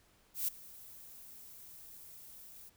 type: noise with ADSR envelope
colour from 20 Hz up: violet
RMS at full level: -32 dBFS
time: 0.34-2.7 s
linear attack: 140 ms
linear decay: 9 ms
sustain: -21 dB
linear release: 18 ms
effects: pink hiss -68 dBFS RMS until 2.76 s